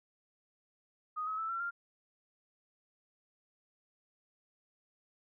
sine tone with pitch steps, 1244.5 / 1280.2 / 1317 / 1354.8 / 1393.7 Hz, D#6 / D#6 / E6 / E6 / F6, 0 / +49 / -2 / +47 / -4 cents, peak -34 dBFS, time 1.16-1.71 s, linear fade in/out 20 ms, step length 110 ms, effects none

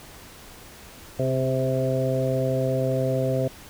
harmonic tone with a mistuned harmonic, 130.81 Hz, C3, in tune, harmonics 1 / 2 / 3 / 4 / 5, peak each -25 / -30 / -30 / -26 / -29 dBFS, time 1.19-3.48 s, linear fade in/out 5 ms, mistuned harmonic 3, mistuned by +24 cents, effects pink hiss -45 dBFS RMS until 3.69 s

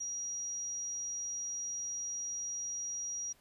sine tone, 5740 Hz, F8, 47 cents sharp, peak -36 dBFS, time 0-3.33 s, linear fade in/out 10 ms, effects pink hiss -66 dBFS RMS until 3.4 s + resampled to 32000 Hz

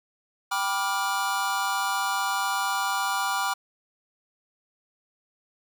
square chord, G dominant seventh, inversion none, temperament just, 784 / 980 / 1176 / 1411.2 Hz, G5 / B5 / D6 / F6, 0 / -14 / +2 / +18 cents, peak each -31 dBFS, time 0.51-3.54 s, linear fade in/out 10 ms, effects none

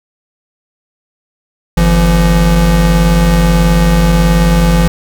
square tone pair together, 50.37 / 169.6 Hz, G1 / E3, +48 / +50 cents, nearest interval octave + major sixth, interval 2102 cents, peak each -10 dBFS, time 1.77-4.88 s, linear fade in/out 5 ms, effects none

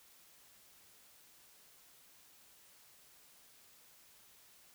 silence, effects white hiss -63 dBFS RMS until 4.74 s

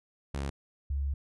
sawtooth / sine tone pair in turn, 69.3 / 69.69 Hz, C#2 / C#2, 0 / +10 cents, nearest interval unison, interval 10 cents, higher second, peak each -28 dBFS, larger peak neither, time 0.34-0.5 / 0.9-1.14 s, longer second, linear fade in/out 5 ms, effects resampled to 24000 Hz

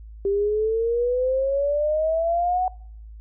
sine exponential sweep, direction up, 392.8 to 747 Hz, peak -19 dBFS, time 0.25-2.68 s, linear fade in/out 2 ms, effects noise-tail reverb RT60 0.6 s tail -24 dB re dry + added 54 Hz sine -38 dBFS peak until 3.2 s

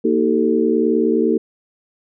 sine tone cluster, 232.2 / 314.4 / 384.5 / 443.7 Hz, A#3 / D#4 / G4 / A4, -7 / +18 / -33 / +14 cents, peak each -19 dBFS, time 0.04-1.38 s, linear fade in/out 10 ms, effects none

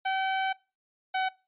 sawtooth tone pair in turn, 766 / 755 Hz, G5 / F#5, -40 / +35 cents, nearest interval unison, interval 25 cents, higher first, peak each -22 dBFS, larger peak neither, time 0.05-0.53 / 1.14-1.29 s, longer first, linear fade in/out 10 ms, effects noise-tail reverb RT60 0.3 s tail -22 dB re dry + resampled to 8000 Hz

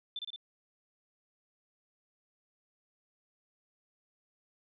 sine tone with echo, 3535 Hz, A7, 7 cents sharp, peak -35 dBFS, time 0.16-0.19 s, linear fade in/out 2 ms, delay 57 ms, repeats 3, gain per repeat -2 dB, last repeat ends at 0.361 s, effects none

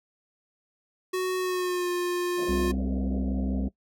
square tone with pitch glide, 370 to 354.5 Hz, F#4 to F4, 0 to +26 cents, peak -26 dBFS, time 1.13-2.72 s, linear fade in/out 10 ms, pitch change -74 cents, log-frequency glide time 1.38-1.9 s
white band-pass noise, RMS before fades -40 dBFS, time 2.37-3.69 s, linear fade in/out 10 ms, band 140 to 690 Hz, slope 96 dB/octave
harmonic tone, 65.41 Hz, C2, in tune, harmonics 1 / 3 / 4, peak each -29 / -30 / -31 dBFS, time 2.48-3.69 s, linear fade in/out 20 ms
effects noise-tail reverb RT60 0.1 s tail -19 dB re dry

